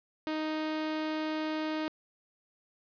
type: tone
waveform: sawtooth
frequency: 311.1 Hz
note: D#4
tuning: in tune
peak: -27 dBFS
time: 0.27-1.88 s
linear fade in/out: 0 ms
effects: resampled to 11025 Hz + 10-bit